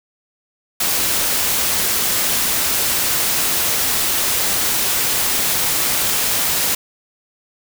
white noise, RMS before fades -18 dBFS, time 0.8-6.75 s, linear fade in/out 5 ms, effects none

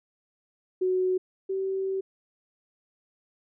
sine tone pair in turn, 370 / 384.1 Hz, F#4 / G4, 0 / -35 cents, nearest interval minor second, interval 65 cents, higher second, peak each -22 / -26 dBFS, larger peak first, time 0.81-1.18 / 1.49-2.01 s, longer second, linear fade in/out 10 ms, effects none

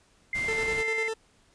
sine tone, 2093 Hz, C7, in tune, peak -27 dBFS, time 0.33-1.08 s, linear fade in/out 2 ms
pink noise, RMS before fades -39 dBFS, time 0.34-0.83 s, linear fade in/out 20 ms
40% pulse tone with tremolo, 444.9 Hz, A4, 19 cents sharp, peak -28 dBFS, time 0.48-1.14 s, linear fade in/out 5 ms, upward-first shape square, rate 10 Hz, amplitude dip 45%
effects pink hiss -63 dBFS RMS until 1.54 s + resampled to 22050 Hz

